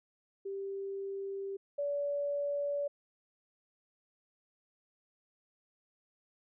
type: tone pair in turn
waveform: sine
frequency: 392.6 / 573.2 Hz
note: G4 / D5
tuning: +3 / -42 cents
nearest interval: perfect fifth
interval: 655 cents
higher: second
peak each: -36 / -31 dBFS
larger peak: second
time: 0.45-1.57 / 1.78-2.88 s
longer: first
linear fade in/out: 10 ms
effects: none